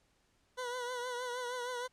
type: tone with vibrato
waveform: 20% pulse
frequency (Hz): 493.9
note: B4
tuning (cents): 0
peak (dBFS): -32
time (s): 0.57-1.88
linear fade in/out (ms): 20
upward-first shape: triangle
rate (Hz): 6.4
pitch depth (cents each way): 60
effects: pink hiss -73 dBFS RMS until 1.92 s + low-pass 9000 Hz 12 dB/octave